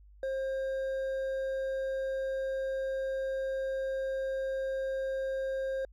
triangle tone with hard clipping, 533 Hz, C5, 32 cents sharp, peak -32 dBFS, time 0.23-5.85 s, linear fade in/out 2 ms, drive 8 dB, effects added 50 Hz sine -53 dBFS peak until 5.92 s

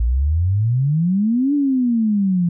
sine exponential two-way sweep, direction up then down, 55 to 293.7 to 169.5 Hz, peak -14 dBFS, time 0-2.49 s, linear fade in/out 5 ms, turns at 1.54 s, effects none

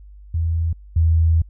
sine tone pair in turn, 82.41 / 81.65 Hz, E2 / E2, 0 / -16 cents, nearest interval unison, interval 16 cents, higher first, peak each -17 / -12 dBFS, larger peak second, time 0.34-0.73 / 0.96-1.42 s, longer second, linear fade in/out 5 ms, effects added 50 Hz sine -39 dBFS peak until 1.49 s

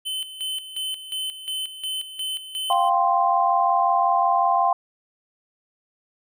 square tone with tremolo, 3052 Hz, G7, 47 cents flat, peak -26 dBFS, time 0.05-2.9 s, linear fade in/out 20 ms, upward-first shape square, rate 2.8 Hz, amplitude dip 70%
sine chord, F suspended second, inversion none, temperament equal, 698.5 / 784 / 1046.5 Hz, F5 / G5 / C6, 0 / 0 / 0 cents, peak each -21 dBFS, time 2.7-4.73 s, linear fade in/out 2 ms
effects none

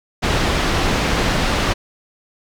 pink low-pass noise, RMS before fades -18 dBFS, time 0.22-1.74 s, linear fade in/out 20 ms, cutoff 4500 Hz, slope 12 dB/octave, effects none

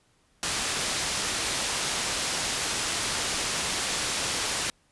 white low-pass noise, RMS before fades -29 dBFS, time 0.43-4.7 s, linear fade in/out 0 ms, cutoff 7600 Hz, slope 12 dB/octave, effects pink hiss -66 dBFS RMS until 4.91 s + resampled to 24000 Hz

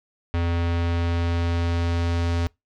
square tone with low-pass filter sweep, 85.2 Hz, F2, 42 cents flat, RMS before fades -23 dBFS, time 0.34-2.47 s, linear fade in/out 0 ms, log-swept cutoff 3100 to 5300 Hz, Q 1, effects noise-tail reverb RT60 0.2 s tail -25 dB re dry

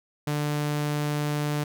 sawtooth tone, 148 Hz, D3, 14 cents sharp, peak -21 dBFS, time 0.27-1.64 s, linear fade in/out 5 ms, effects none

